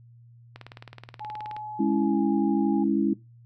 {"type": "click train", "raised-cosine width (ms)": 0.3, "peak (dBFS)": -25, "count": 20, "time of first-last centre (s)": [0.56, 1.565], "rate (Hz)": 18.9}
{"type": "tone with pitch glide", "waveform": "sine", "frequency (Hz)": [850, 822], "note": ["G#5", "G#5"], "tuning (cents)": [40, -18], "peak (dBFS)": -34, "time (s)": [1.2, 2.84], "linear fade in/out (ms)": 10, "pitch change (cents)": -58, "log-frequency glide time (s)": [1.98, 2.21]}
{"type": "chord", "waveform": "sine", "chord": "C# minor", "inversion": "second", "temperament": "equal", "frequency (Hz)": [207.7, 277.2, 329.6], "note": ["G#3", "C#4", "E4"], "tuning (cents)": [0, 0, 0], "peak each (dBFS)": -25, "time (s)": [1.79, 3.14], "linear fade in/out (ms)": 10}
{"effects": ["noise-tail reverb RT60 0.2 s tail -18 dB re dry", "added 118 Hz sine -49 dBFS peak until 3.45 s"]}